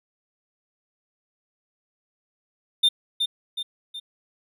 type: tone with echo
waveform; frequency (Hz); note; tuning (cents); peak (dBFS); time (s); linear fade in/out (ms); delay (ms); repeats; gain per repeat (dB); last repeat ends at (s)
triangle; 3610; A7; +44; -13; 2.83-2.89; 10; 370; 3; -6; 4
effects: none